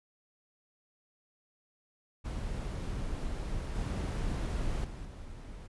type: noise with level steps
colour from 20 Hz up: brown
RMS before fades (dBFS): -36 / -33 / -42 / -45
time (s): 2.24-5.68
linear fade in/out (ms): 20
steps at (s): 3.75 / 4.84 / 5.05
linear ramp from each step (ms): 5
effects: resampled to 24000 Hz